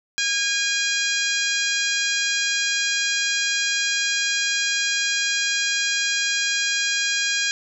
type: harmonic tone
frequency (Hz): 816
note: G#5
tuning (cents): -31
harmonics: 2 / 3 / 4 / 5 / 6 / 7 / 8 / 9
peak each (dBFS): -25 / -27 / -28 / -29 / -30 / -30 / -31 / -32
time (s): 0.18-7.51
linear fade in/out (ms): 0
effects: none